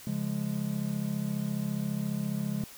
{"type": "chord", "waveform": "triangle", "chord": "Db major", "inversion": "none", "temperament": "just", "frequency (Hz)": [138.59, 173.24, 207.9], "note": ["Db3", "F3", "Ab3"], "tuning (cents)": [0, -14, 2], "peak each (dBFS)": [-33, -33, -30], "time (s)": [0.07, 2.64], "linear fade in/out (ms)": 2, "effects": ["white hiss -49 dBFS RMS until 2.77 s"]}